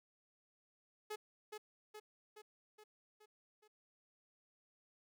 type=tone with echo; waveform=sawtooth; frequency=425.3 Hz; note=G#4; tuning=41 cents sharp; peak=-38 dBFS; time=1.1-1.16 s; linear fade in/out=10 ms; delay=420 ms; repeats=6; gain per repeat=-4 dB; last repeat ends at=3.68 s; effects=none